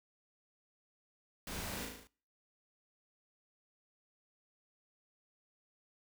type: noise with echo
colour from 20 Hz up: pink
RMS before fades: -44 dBFS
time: 1.47-1.85 s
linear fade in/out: 2 ms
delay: 37 ms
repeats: 6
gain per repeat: -3 dB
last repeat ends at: 2.072 s
effects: noise-tail reverb RT60 0.5 s tail -25 dB re dry